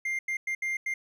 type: tone bursts at uneven times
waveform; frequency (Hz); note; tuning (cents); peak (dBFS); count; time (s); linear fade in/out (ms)
triangle; 2100; C7; +6; -26; 5; 0.05-0.19 / 0.28-0.37 / 0.47-0.55 / 0.62-0.77 / 0.86-0.94; 5
effects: none